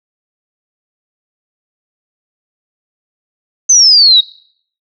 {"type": "exponential sweep", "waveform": "sine", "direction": "down", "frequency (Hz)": [6272, 3745], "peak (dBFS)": -3, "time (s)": [3.69, 4.21], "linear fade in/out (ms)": 10, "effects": ["noise-tail reverb RT60 0.6 s tail -22 dB re dry"]}